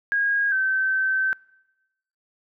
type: tone pair in turn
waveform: sine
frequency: 1635 / 1543.2 Hz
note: G#6 / G6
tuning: -28 / -28 cents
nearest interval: minor second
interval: 100 cents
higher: first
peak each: -19 dBFS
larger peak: neither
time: 0.12-0.52 / 0.52-1.33 s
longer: second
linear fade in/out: 0 ms
effects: noise-tail reverb RT60 1.0 s tail -26 dB re dry